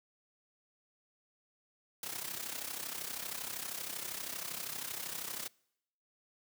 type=noise with amplitude modulation; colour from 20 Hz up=white; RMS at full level=-38 dBFS; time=2.03-5.48 s; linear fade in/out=2 ms; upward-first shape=sine; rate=32.7 Hz; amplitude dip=70%; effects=noise-tail reverb RT60 0.8 s tail -26 dB re dry + high-pass 100 Hz 12 dB/octave